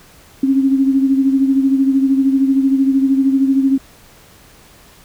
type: beating tone pair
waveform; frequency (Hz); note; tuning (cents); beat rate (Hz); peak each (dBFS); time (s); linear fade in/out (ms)
sine; 268.6 / 281.6; C4 / C#4; +46 / +27; 13; -11 / -19; 0.43-3.78; 5
effects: pink hiss -45 dBFS RMS until 5.04 s